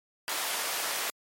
pink high-pass noise, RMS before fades -32 dBFS, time 0.28-1.1 s, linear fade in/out 0 ms, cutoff 740 Hz, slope 12 dB/octave, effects MP3 64 kbps

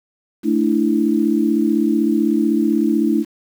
sine chord, A suspended fourth, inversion none, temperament equal, 220 / 293.7 / 329.6 Hz, A3 / D4 / E4, 0 / 0 / 0 cents, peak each -18 dBFS, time 0.43-3.25 s, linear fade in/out 50 ms, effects 7-bit

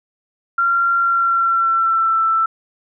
sine tone with pitch glide, 1378 to 1329.5 Hz, F6 to E6, -24 to +14 cents, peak -13 dBFS, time 0.58-2.46 s, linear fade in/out 5 ms, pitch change -62 cents, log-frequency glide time 0.97-2.24 s, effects none

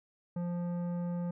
sine tone with tanh clipping, 174.61 Hz, F3, in tune, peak -34 dBFS, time 0.36-1.31 s, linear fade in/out 5 ms, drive 12 dB, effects none

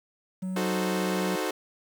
triangle tone, 186.3 Hz, F#3, 12 cents sharp, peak -27 dBFS, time 0.42-1.36 s, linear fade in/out 10 ms
sawtooth chord, D# diminished seventh, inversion none, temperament equal, 311.1 / 370 / 440 / 523.3 Hz, D#4 / F#4 / A4 / C5, 0 / 0 / 0 / 0 cents, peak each -29 / -28 / -30 / -30 dBFS, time 0.56-1.51 s, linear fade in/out 5 ms
effects 9-bit

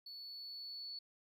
triangle tone with level ramp, 4435 Hz, C#8, in tune, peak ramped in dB -46 to -40 dBFS, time 0.06-0.99 s, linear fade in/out 5 ms, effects tanh soft clip ceiling -42 dBFS

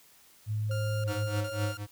sine tone, 107 Hz, A2, 48 cents flat, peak -28 dBFS, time 0.46-1.3 s, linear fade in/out 50 ms
sine tone with pitch glide, 533 to 548.6 Hz, C5 to C#5, +32 to -18 cents, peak -36 dBFS, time 0.69-1.73 s, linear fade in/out 20 ms, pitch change +50 cents, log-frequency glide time 1.32-1.44 s
sawtooth tone bursts, 1400 Hz, F6, 4 cents sharp, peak -36 dBFS, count 3, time 0.71-1.772 s, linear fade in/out 2 ms, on 330 ms, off 36 ms
square tone with tremolo, 103.3 Hz, G#2, 9 cents flat, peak -27 dBFS, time 1.06-1.87 s, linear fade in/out 50 ms, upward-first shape triangle, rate 3.9 Hz, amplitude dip 100%
effects white hiss -59 dBFS RMS until 1.91 s

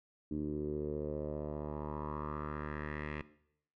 10% pulse tone with low-pass filter sweep, 74.9 Hz, D2, 35 cents sharp, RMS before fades -39 dBFS, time 0.31-3.22 s, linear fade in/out 5 ms, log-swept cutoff 290 to 2300 Hz, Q 3.5, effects noise-tail reverb RT60 0.7 s tail -17 dB re dry

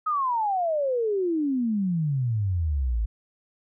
sine exponential sweep, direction down, 1282 to 51.91 Hz, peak -22 dBFS, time 0.06-3.06 s, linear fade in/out 10 ms, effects none

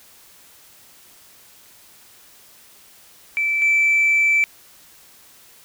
sine tone pair in turn, 2324 / 2324 Hz, D7 / D7, -19 / -19 cents, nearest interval unison, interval 0 cents, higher neither, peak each -17 / -12 dBFS, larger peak second, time 3.37-3.62 / 3.62-4.44 s, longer second, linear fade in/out 0 ms, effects tanh soft clip ceiling -11 dBFS + white hiss -49 dBFS RMS until 5.64 s

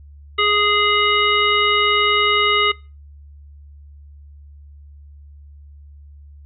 harmonic tone, 415.3 Hz, G#4, in tune, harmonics 1 / 3 / 5 / 7 / 9, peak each -22 / -18 / -20 / -21 / -24 dBFS, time 0.38-2.72 s, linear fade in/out 10 ms, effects noise-tail reverb RT60 0.3 s tail -23 dB re dry + added 72 Hz sine -39 dBFS peak until 6.45 s

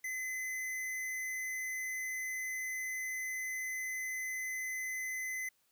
square tone, 2034 Hz, C7, 50 cents flat, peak -37 dBFS, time 0.04-5.49 s, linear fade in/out 5 ms, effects white hiss -74 dBFS RMS until 5.71 s

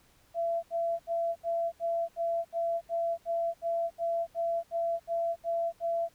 sine tone bursts, 674 Hz, E5, 38 cents sharp, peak -27 dBFS, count 16, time 0.34-6.09 s, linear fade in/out 50 ms, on 290 ms, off 74 ms, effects pink hiss -64 dBFS RMS until 6.14 s

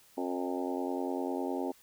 harmonic tone with a mistuned harmonic, 89.9 Hz, F#2, 49 cents flat, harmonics 3 / 4 / 5 / 6 / 7 / 8 / 9 / 10, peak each -35 / -37 / -40 / -44 / -42 / -46 / -41 / -46 dBFS, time 0.17-1.72 s, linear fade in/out 10 ms, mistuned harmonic 7, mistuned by -23 cents, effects white hiss -61 dBFS RMS until 1.82 s

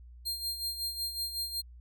sawtooth tone with tremolo, 4200 Hz, C8, 6 cents sharp, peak -28 dBFS, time 0.25-1.62 s, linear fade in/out 20 ms, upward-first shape sine, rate 5.4 Hz, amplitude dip 65%, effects added 60 Hz sine -48 dBFS peak until 1.8 s

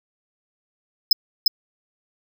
square tone with echo, 5100 Hz, D#8, 42 cents sharp, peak -10 dBFS, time 1.11-1.13 s, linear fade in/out 5 ms, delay 350 ms, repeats 1, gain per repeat -2 dB, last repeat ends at 1.48 s, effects none

